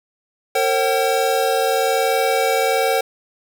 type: tone cluster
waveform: square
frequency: 457.9 / 539 / 763 Hz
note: A#4 / C#5 / G5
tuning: -31 / -49 / -47 cents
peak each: -21 dBFS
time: 0.55-3.01 s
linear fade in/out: 5 ms
effects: none